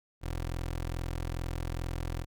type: tone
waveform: 20% pulse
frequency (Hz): 42.37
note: E1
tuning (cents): +48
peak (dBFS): -28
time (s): 0.21-2.26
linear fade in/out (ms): 50
effects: none